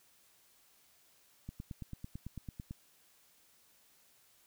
click train, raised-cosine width 5 ms, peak -30 dBFS, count 12, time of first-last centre 1.49-2.71 s, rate 9.02 Hz, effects white hiss -67 dBFS RMS until 4.46 s

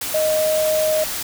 sine tone in noise, 622.3 Hz, D#5, in tune, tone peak -16 dBFS, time 0.14-1.04 s, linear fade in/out 5 ms, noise white, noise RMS -26 dBFS, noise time 0.01-1.23 s, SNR +7 dB, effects none

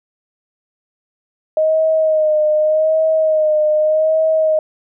sine tone with vibrato, 623 Hz, D#5, 2 cents sharp, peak -11 dBFS, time 1.57-4.59 s, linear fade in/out 2 ms, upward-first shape sine, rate 0.84 Hz, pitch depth 37 cents each way, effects none

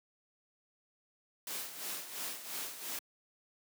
white noise with tremolo, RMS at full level -39 dBFS, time 1.47-2.99 s, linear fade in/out 2 ms, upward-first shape sine, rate 2.9 Hz, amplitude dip 65%, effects high-pass 200 Hz 12 dB/octave

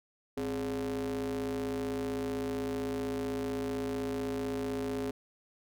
square ring-modulated tone, 77.78 Hz, D#2, in tune, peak -30 dBFS, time 0.37-5.11 s, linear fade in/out 5 ms, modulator 339 Hz, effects none

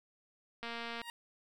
click train, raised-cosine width 0.3 ms, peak -26 dBFS, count 91, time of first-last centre 0.63-1.016 s, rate 233 Hz
15% pulse tone with exponential growth, 940 Hz, A#5, 14 cents sharp, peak -33 dBFS, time 0.93-1.1 s, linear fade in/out 1 ms, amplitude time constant 35 ms
effects none

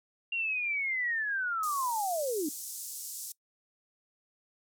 sine linear sweep, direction down, 2786 to 277.2 Hz, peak -29 dBFS, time 0.32-2.49 s, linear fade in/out 5 ms
pink band-pass noise, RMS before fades -41 dBFS, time 1.63-3.32 s, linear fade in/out 2 ms, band 6100 to 15000 Hz, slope 24 dB/octave
effects noise-tail reverb RT60 0.1 s tail -21 dB re dry

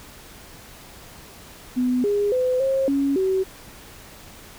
sine tone with pitch steps, 250.3 / 409.1 / 507 / 536 / 277.8 / 379.6 Hz, B3 / G#4 / B4 / C5 / C#4 / F#4, +23 / -26 / +45 / +42 / +4 / +44 cents, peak -18 dBFS, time 1.76-3.44 s, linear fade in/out 20 ms, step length 280 ms, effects pink hiss -44 dBFS RMS until 4.58 s

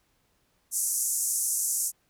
white band-pass noise, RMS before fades -28 dBFS, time 0.71-1.92 s, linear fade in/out 50 ms, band 6100 to 12000 Hz, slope 48 dB/octave, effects pink hiss -70 dBFS RMS until 2.09 s

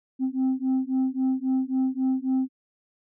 sine beating tone pair, 259.7 / 263.4 Hz, C4 / C4, -13 / +12 cents, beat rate 3.7 Hz, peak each -23 dBFS, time 0.19-2.49 s, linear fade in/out 50 ms, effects tanh soft clip ceiling -19 dBFS

